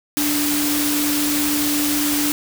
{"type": "tone in noise", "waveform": "sine", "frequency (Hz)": 293.7, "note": "D4", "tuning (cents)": 0, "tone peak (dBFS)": -20, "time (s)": [0.17, 2.32], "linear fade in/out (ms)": 0, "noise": "white", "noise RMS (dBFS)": -22, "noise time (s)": [0.17, 2.32], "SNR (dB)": -1, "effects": []}